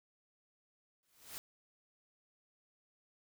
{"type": "noise with exponential growth", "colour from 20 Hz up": "white", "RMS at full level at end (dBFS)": -43, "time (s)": [1.03, 1.38], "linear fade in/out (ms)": 0, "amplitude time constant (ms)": 75, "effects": []}